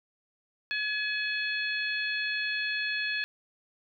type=harmonic tone with a mistuned harmonic; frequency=849 Hz; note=G#5; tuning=38 cents sharp; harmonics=2 / 3 / 4 / 5; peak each=-31 / -33 / -38 / -38 dBFS; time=0.71-3.24 s; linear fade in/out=0 ms; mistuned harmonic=5; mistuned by=+20 cents; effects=none